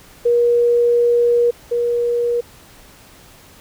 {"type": "tone pair in turn", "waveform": "sine", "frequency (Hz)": [476.9, 476.9], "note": ["A#4", "A#4"], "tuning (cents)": [39, 39], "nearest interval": "unison", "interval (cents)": 0, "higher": "neither", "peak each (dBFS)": [-11, -15], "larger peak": "first", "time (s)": [[0.25, 1.51], [1.71, 2.41]], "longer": "first", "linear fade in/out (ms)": 10, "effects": ["pink hiss -45 dBFS RMS until 3.6 s"]}